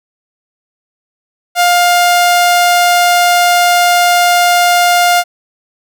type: tone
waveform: sawtooth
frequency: 705 Hz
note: F5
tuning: 16 cents sharp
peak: -3 dBFS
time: 1.55-5.24 s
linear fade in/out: 50 ms
effects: none